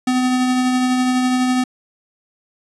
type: tone with tremolo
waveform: square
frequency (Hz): 253.2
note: B3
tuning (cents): +43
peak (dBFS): -14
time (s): 0.07-1.64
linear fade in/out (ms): 5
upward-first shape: triangle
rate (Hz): 12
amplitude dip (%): 30
effects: resampled to 24000 Hz